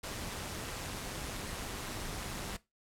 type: noise with amplitude modulation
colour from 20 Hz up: pink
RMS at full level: -38 dBFS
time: 0.03-2.57 s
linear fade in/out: 10 ms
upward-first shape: sine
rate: 204 Hz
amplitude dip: 55%
effects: noise-tail reverb RT60 0.2 s tail -18 dB re dry + low-pass 12000 Hz 12 dB/octave